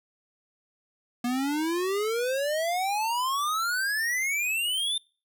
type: exponential sweep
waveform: square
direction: up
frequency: 238.3 to 3625 Hz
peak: -26 dBFS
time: 1.24-4.98 s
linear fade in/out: 5 ms
effects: noise-tail reverb RT60 0.4 s tail -26 dB re dry